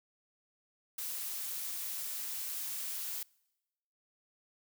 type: noise with ADSR envelope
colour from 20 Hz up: blue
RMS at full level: -36 dBFS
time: 0.98-3.23 s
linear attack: 8 ms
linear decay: 4 ms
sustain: -3 dB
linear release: 4 ms
effects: noise-tail reverb RT60 1.0 s tail -26 dB re dry